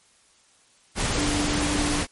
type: tone in noise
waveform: sine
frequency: 293.7 Hz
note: D4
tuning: in tune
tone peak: -26 dBFS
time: 1.15-2.03 s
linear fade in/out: 50 ms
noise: pink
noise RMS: -25 dBFS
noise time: 0.95-2.07 s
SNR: -4 dB
effects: white hiss -59 dBFS RMS until 2.11 s + MP3 48 kbps